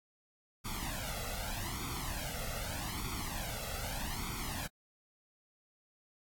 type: noise with flanger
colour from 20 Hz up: pink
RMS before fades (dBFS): -39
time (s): 0.64-4.68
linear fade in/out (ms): 20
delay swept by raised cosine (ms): 0.87 to 1.51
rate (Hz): 0.82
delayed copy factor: +0.85
effects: AAC 64 kbps